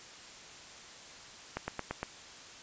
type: slowing click train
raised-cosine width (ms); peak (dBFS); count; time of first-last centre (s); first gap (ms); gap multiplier
0.5; -19; 5; 1.57-2.03; 110; 1.03
effects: white hiss -50 dBFS RMS until 2.62 s + resampled to 16000 Hz